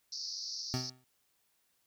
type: band-pass noise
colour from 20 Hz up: pink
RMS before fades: -41 dBFS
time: 0.12-0.9 s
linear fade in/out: 5 ms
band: 4400 to 5800 Hz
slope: 96 dB/octave
type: tone with exponential decay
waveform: 25% pulse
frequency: 127.5 Hz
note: C3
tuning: 44 cents flat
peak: -26 dBFS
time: 0.74-1.04 s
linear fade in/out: 0 ms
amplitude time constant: 64 ms
effects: white hiss -75 dBFS RMS until 1.86 s